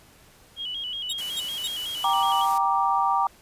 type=tone with vibrato; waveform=sine; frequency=3106 Hz; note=G7; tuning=17 cents flat; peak=-29 dBFS; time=0.56-2.47 s; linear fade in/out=50 ms; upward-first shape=square; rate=5.4 Hz; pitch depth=80 cents each way
type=tone bursts; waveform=sawtooth; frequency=3742 Hz; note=A#7; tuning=6 cents sharp; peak=-24 dBFS; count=3; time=1.09-1.679 s; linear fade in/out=10 ms; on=43 ms; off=230 ms
type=noise; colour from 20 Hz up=white; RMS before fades=-39 dBFS; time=1.18-2.58 s; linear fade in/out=2 ms
type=chord; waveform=sine; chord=G minor; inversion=none; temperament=just; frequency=784 / 940.8 / 1176 Hz; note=G5 / Bb5 / D6; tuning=0 / +16 / +2 cents; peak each=-24 dBFS; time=2.04-3.27 s; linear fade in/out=2 ms
effects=pink hiss -54 dBFS RMS until 3.41 s + resampled to 32000 Hz